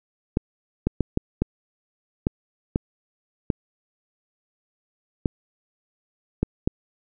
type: clicks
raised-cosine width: 3 ms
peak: -7 dBFS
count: 11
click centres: 0.371 / 0.87 / 1.007 / 1.174 / 1.42 / 2.269 / 2.759 / 3.502 / 5.258 / 6.43 / 6.675 s
effects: none